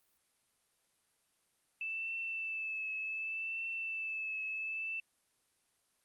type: tone with vibrato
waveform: sine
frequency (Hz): 2637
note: E7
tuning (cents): 0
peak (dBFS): -36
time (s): 1.81-5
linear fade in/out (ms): 2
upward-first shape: triangle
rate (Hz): 0.67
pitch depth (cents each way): 35
effects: white hiss -75 dBFS RMS until 6.04 s + Opus 32 kbps